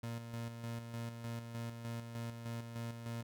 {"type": "tone with tremolo", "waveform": "30% pulse", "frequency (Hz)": 116.54, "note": "A#2", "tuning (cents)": 0, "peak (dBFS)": -37, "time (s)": [0.03, 3.23], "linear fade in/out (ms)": 5, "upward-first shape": "square", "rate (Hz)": 3.3, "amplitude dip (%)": 50, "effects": []}